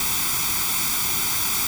white noise with comb filter, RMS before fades -23 dBFS, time 0-1.67 s, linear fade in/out 2 ms, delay 0.86 ms, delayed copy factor +0.8, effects none

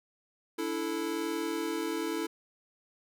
square chord, D suspended second, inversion none, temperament equal with one note detuned, 288.8 / 329.6 / 440 Hz, D4 / E4 / A4, -29 / 0 / 0 cents, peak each -39 / -34 / -37 dBFS, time 0.58-2.27 s, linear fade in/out 10 ms, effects none

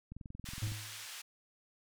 click train, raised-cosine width 5 ms, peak -33 dBFS, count 14, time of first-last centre 0.12-0.719 s, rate 21.7 Hz
pink band-pass noise, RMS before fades -47 dBFS, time 0.45-1.22 s, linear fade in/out 10 ms, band 1800 to 12000 Hz, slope 12 dB/octave
triangle tone with exponential decay, 106.5 Hz, G#2, 44 cents sharp, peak -28 dBFS, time 0.62-1.06 s, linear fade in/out 5 ms, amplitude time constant 95 ms
effects none

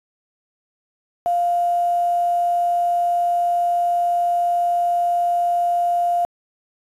sine tone with quantisation, 698.5 Hz, F5, in tune, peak -16 dBFS, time 1.26-6.25 s, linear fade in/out 0 ms, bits 7, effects resampled to 32000 Hz

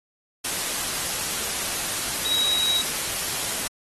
sine tone in noise, 3835 Hz, A#7, 48 cents sharp, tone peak -21 dBFS, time 2.25-2.82 s, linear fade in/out 10 ms, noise white, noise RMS -27 dBFS, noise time 0.44-3.68 s, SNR +3 dB, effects AAC 32 kbps

